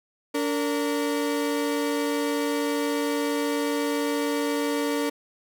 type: tone pair together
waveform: 35% pulse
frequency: 288.4 / 460 Hz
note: D4 / A#4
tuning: -31 / -23 cents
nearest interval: minor sixth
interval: 808 cents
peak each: -24 / -26 dBFS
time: 0.34-5.1 s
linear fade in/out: 10 ms
effects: none

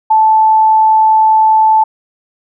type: tone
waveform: sine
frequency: 875 Hz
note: A5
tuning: 10 cents flat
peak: -5 dBFS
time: 0.1-1.84 s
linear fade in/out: 10 ms
effects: none

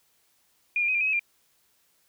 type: tone with pitch steps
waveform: sine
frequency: 2432 / 2394 / 2521 / 2390 / 2532 / 2566 / 2391 Hz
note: D#7 / D7 / D#7 / D7 / D#7 / E7 / D7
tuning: -40 / +33 / +22 / +30 / +30 / -47 / +30 cents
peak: -22 dBFS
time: 0.76-1.194 s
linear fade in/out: 2 ms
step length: 62 ms
effects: white hiss -67 dBFS RMS until 2.08 s

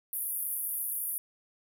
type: band-pass noise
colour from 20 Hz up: white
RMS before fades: -34 dBFS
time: 0.13-1.18 s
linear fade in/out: 0 ms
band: 9900 to 15000 Hz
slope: 96 dB/octave
effects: none

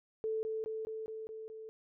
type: tone with echo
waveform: sine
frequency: 440 Hz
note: A4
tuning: in tune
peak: -32 dBFS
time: 0.24-0.43 s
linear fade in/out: 0 ms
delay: 210 ms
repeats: 6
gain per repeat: -2 dB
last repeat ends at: 1.69 s
effects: none

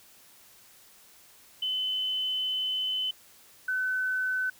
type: tone pair in turn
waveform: sine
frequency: 3033 / 1513.1 Hz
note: F#7 / F#6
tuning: +42 / +38 cents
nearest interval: octave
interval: 1204 cents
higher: first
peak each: -27 / -26 dBFS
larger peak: second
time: 1.62-3.11 / 3.68-4.5 s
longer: first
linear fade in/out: 5 ms
effects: white hiss -56 dBFS RMS until 4.59 s

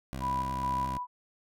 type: tone with vibrato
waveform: 15% pulse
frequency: 65.8 Hz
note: C2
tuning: 10 cents sharp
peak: -29 dBFS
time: 0.13-0.98 s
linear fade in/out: 0 ms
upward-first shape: triangle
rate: 11 Hz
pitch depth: 23 cents each way
type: tone with tremolo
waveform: sine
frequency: 987.8 Hz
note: B5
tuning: in tune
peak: -28 dBFS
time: 0.2-1.07 s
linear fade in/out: 50 ms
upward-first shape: square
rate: 2.3 Hz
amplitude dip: 40%
effects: none

